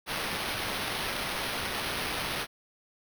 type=noise with sample-and-hold; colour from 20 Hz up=violet; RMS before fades=-33 dBFS; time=0.06-2.47 s; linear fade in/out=50 ms; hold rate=7350 Hz; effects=none